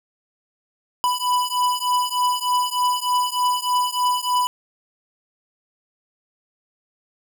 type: beating tone pair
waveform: square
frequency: 990 / 993.3 Hz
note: B5 / B5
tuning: +4 / +10 cents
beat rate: 3.3 Hz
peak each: -22 / -23 dBFS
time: 1.04-4.47 s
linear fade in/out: 0 ms
effects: none